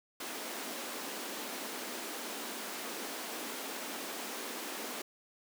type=high-pass noise; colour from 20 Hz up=pink; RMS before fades=-41 dBFS; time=0.2-5.02 s; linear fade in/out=5 ms; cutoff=220 Hz; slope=48 dB/octave; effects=none